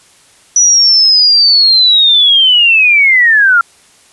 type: linear sweep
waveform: sine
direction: down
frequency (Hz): 5920 to 1358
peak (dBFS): -4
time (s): 0.56-3.61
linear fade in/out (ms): 2
effects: white hiss -45 dBFS RMS until 4.12 s + resampled to 24000 Hz